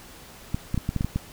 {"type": "clicks", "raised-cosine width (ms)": 5, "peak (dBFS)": -12, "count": 8, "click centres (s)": [0.545, 0.744, 0.777, 0.891, 0.963, 1.009, 1.046, 1.16], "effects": ["pink hiss -46 dBFS RMS until 1.32 s"]}